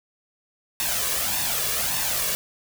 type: noise with flanger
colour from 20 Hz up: white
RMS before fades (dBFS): -25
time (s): 0.8-2.35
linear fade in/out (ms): 0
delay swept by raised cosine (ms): 1.1 to 1.79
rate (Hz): 1.7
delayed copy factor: +0.6
effects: none